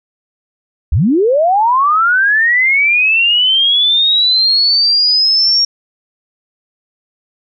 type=linear sweep; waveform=sine; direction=up; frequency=52.5 to 5588 Hz; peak=-8 dBFS; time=0.92-5.65 s; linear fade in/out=5 ms; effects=none